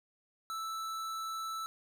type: tone with hard clipping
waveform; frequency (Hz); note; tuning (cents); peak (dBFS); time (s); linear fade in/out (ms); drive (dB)
sine; 1318.5; E6; 0; -38; 0.5-1.66; 0; 17
effects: none